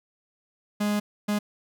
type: tone bursts at uneven times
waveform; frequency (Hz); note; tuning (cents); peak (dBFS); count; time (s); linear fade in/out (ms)
45% pulse; 207.7; G#3; 0; -23; 2; 0.8-1 / 1.28-1.39; 10
effects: none